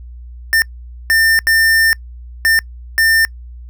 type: tone bursts at uneven times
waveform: square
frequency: 1800 Hz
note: A6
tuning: 39 cents sharp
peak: -10 dBFS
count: 5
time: 0.53-0.62 / 1.1-1.39 / 1.47-1.93 / 2.45-2.59 / 2.98-3.25 s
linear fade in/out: 0 ms
effects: noise-tail reverb RT60 0.1 s tail -26 dB re dry + added 60 Hz sine -30 dBFS peak until 3.69 s